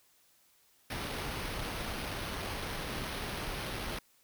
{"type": "noise with sample-and-hold", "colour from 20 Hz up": "pink", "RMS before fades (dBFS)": -38, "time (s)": [0.9, 3.99], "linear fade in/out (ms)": 5, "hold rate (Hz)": 7350, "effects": ["white hiss -67 dBFS RMS until 4.23 s"]}